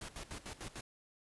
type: noise with tremolo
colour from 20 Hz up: pink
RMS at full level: -45 dBFS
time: 0.01-0.81 s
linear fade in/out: 5 ms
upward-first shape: square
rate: 6.7 Hz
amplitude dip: 80%
effects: resampled to 24000 Hz